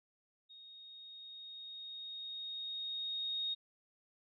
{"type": "tone with level ramp", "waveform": "sine", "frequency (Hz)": 3729, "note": "A#7", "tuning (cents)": 0, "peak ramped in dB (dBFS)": [-53, -34], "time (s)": [0.49, 3.55], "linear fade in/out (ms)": 20, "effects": []}